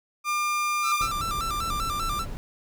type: tone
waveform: 30% pulse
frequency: 1200 Hz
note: D6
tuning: 37 cents sharp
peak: -21 dBFS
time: 0.24-1.09 s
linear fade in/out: 50 ms
type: tone with vibrato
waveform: 45% pulse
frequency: 1260 Hz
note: D#6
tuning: 21 cents sharp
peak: -27 dBFS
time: 0.82-2.26 s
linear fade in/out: 50 ms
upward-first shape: square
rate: 5.1 Hz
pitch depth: 100 cents each way
type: noise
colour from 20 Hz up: brown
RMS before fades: -34 dBFS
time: 1.01-2.37 s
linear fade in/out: 0 ms
effects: none